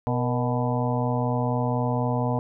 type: harmonic tone with a mistuned harmonic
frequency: 124.1 Hz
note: B2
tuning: 9 cents sharp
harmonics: 1 / 2 / 4 / 5 / 6 / 7 / 8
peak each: -25 / -28 / -31 / -32 / -33 / -33 / -34 dBFS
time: 0.07-2.39 s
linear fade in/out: 0 ms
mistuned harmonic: 4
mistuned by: -79 cents
effects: none